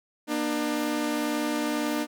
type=tone pair together; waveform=sawtooth; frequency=238.3 / 300.3 Hz; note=A#3 / D4; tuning=+38 / +39 cents; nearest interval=major third; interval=401 cents; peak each=-27 / -23 dBFS; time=0.27-2.07 s; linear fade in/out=50 ms; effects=none